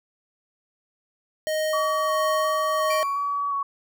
square tone with tremolo, 622.3 Hz, D#5, in tune, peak -23 dBFS, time 1.47-3.03 s, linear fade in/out 0 ms, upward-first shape sine, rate 1.5 Hz, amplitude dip 30%
sine tone with vibrato, 1127 Hz, C#6, 28 cents sharp, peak -23 dBFS, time 1.73-3.63 s, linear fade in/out 5 ms, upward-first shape square, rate 1.4 Hz, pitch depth 15 cents each way
sawtooth tone with exponential decay, 2349 Hz, D7, in tune, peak -25 dBFS, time 2.9-3.41 s, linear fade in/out 5 ms, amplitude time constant 110 ms
effects none

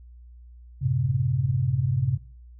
sine tone cluster, 95 / 112.2 / 132.6 Hz, F#2 / A2 / C3, +46 / +34 / +23 cents, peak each -29 / -28 / -22 dBFS, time 0.81-2.18 s, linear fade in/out 20 ms, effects noise-tail reverb RT60 0.4 s tail -18 dB re dry + added 60 Hz sine -44 dBFS peak until 2.59 s

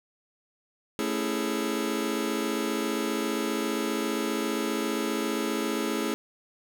sawtooth chord, A major seventh, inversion none, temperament just, 220 / 275 / 330 / 412.5 Hz, A3 / C#4 / E4 / G#4, 0 / -14 / +2 / -12 cents, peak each -28 dBFS, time 0.99-6.14 s, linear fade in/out 0 ms, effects none

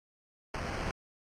pink noise with sample-and-hold, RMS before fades -36 dBFS, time 0.54-0.91 s, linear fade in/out 2 ms, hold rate 3675 Hz, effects low-pass 6000 Hz 12 dB/octave + AAC 48 kbps

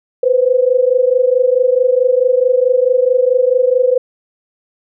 sine tone pair together, 493.9 / 518.5 Hz, B4 / C5, 0 / -16 cents, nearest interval minor second, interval 84 cents, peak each -12 dBFS, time 0.23-3.98 s, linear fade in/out 5 ms, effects none

